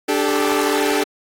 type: chord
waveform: sawtooth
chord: D suspended fourth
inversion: none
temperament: equal with one note detuned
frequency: 293.7 / 392 / 434.2 Hz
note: D4 / G4 / A4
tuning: 0 / 0 / -23 cents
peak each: -17 dBFS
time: 0.08-1.04 s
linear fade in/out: 10 ms
effects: AAC 48 kbps